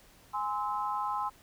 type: chord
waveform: sine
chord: Ab augmented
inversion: none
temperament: just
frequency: 830.6 / 1038.3 / 1297.8 Hz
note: Ab5 / C6 / E6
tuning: 0 / -14 / -27 cents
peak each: -34 / -33 / -37 dBFS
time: 0.33-1.3 s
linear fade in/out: 20 ms
effects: pink hiss -59 dBFS RMS until 1.42 s

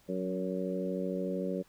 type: harmonic tone with a mistuned harmonic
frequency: 93.3 Hz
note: F#2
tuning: 15 cents sharp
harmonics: 2 / 3 / 4 / 5 / 6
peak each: -35 / -39 / -39 / -38 / -38 dBFS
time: 0.08-1.63 s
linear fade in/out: 20 ms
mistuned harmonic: 2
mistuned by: -19 cents
effects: pink hiss -64 dBFS RMS until 1.68 s

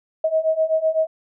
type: beating tone pair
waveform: sine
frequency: 632 / 639.9 Hz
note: D#5 / D#5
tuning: +27 / +48 cents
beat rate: 7.9 Hz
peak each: -21 / -19 dBFS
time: 0.24-1.07 s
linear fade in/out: 5 ms
effects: none

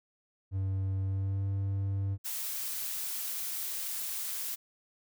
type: tone with pitch glide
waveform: triangle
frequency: 96 to 98.02 Hz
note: G2 to G2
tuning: -36 to 0 cents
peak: -27 dBFS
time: 0.51-2.18 s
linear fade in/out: 50 ms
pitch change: +36 cents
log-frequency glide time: 1.03-1.45 s
type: noise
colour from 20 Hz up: blue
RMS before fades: -36 dBFS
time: 2.24-4.56 s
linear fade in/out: 20 ms
effects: none

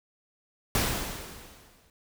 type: noise with exponential decay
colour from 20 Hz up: pink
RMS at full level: -24 dBFS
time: 0.75-1.9 s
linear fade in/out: 1 ms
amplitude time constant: 250 ms
effects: none

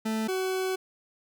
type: tone pair in turn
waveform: 40% pulse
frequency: 220 / 375.8 Hz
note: A3 / F#4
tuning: 0 / +27 cents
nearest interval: major sixth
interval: 927 cents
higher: second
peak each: -26 dBFS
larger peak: neither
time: 0.05-0.28 / 0.28-0.76 s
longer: second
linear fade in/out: 10 ms
effects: none

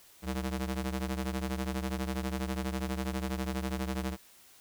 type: ring-modulated tone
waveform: sawtooth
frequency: 130.81 Hz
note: C3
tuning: in tune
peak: -25 dBFS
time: 0.22-4.17 s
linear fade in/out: 50 ms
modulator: 59.3 Hz
effects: white hiss -58 dBFS RMS until 4.6 s

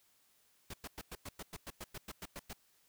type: noise bursts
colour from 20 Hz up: pink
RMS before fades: -45 dBFS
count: 14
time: 0.7-2.532 s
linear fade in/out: 5 ms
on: 38 ms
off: 100 ms
effects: white hiss -71 dBFS RMS until 2.88 s

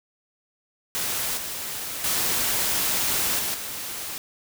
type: noise with level steps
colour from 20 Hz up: white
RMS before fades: -27 / -32 / -24 / -27 / -33 dBFS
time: 0.95-4.18 s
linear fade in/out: 0 ms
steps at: 1.37 / 2.04 / 3.39 / 3.54 s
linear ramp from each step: 2 ms
effects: none

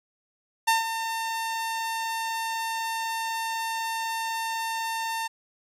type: tone with ADSR envelope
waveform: sawtooth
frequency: 904 Hz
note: A5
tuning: 47 cents sharp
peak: -14 dBFS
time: 0.67-5.28 s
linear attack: 14 ms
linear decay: 150 ms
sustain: -10 dB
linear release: 16 ms
effects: resampled to 32000 Hz

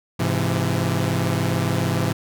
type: chord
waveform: sawtooth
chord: Ab augmented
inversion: none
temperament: equal with one note detuned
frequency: 103.83 / 130.81 / 167.79 Hz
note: Ab2 / C3 / E3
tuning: 0 / 0 / +31 cents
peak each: -20 dBFS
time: 0.19-2.13 s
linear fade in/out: 10 ms
effects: none

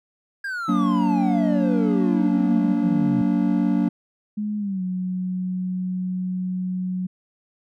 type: exponential sweep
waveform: triangle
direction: down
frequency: 1633 to 123.47 Hz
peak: -24 dBFS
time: 0.44-3.22 s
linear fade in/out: 5 ms
type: chord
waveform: triangle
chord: Gb augmented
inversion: none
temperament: just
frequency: 185 / 231.2 / 289.1 Hz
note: Gb3 / Bb3 / D4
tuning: 0 / -14 / -27 cents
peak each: -20 dBFS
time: 0.68-3.89 s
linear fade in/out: 10 ms
type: tone with pitch glide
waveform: sine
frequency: 209.8 to 183.7 Hz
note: G#3 to F#3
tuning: +18 to -12 cents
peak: -23 dBFS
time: 4.37-7.07 s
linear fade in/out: 10 ms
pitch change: -230 cents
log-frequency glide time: 4.58-4.82 s
effects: none

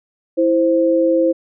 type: tone pair together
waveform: sine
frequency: 329.6 / 523.2 Hz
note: E4 / C5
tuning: 0 / 0 cents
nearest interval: minor sixth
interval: 800 cents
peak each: -15 / -14 dBFS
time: 0.37-1.33 s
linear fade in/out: 20 ms
effects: none

